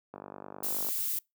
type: click train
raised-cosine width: 1 ms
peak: -27 dBFS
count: 38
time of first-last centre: 0.14-0.887 s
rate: 49.5 Hz
type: noise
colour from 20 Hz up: violet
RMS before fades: -32 dBFS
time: 0.63-1.19 s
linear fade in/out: 5 ms
effects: noise-tail reverb RT60 0.2 s tail -26 dB re dry + high-pass 200 Hz 12 dB/octave